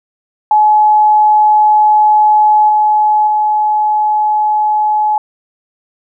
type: tone with level steps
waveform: sine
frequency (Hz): 850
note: G#5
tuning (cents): +40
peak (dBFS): -5 / -7 / -9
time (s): 0.51-5.18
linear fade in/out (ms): 2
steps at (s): 2.69 / 3.27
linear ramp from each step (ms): 2
effects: none